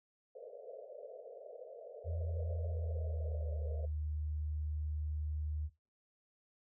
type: band-pass noise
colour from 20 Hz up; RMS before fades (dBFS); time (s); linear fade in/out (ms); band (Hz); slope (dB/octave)
pink; -50; 0.35-3.86; 5; 440 to 650; 96
type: tone with pitch glide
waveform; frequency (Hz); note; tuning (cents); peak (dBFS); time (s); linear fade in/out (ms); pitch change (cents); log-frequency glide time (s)
sine; 83.3 to 75.95; E2 to D#2; +19 to -41; -35; 2.04-5.7; 50; -160; 2.67-3.56
effects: noise-tail reverb RT60 0.3 s tail -21 dB re dry